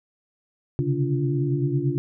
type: tone cluster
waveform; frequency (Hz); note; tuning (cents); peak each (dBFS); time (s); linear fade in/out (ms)
sine; 129.3 / 137.6 / 146.8 / 290.4 / 349.2; C3 / C#3 / D3 / D4 / F4; -20 / -12 / 0 / -19 / 0; -30 / -23 / -31 / -29 / -28; 0.79-1.98; 0
effects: none